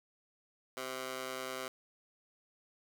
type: tone with high-pass filter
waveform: 15% pulse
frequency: 130 Hz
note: C3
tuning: 11 cents flat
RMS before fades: -41 dBFS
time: 0.77-1.68 s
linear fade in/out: 2 ms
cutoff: 610 Hz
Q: 0.78
effects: 10-bit